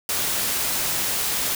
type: noise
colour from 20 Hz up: white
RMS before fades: -24 dBFS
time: 0.09-1.55 s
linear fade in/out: 2 ms
effects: none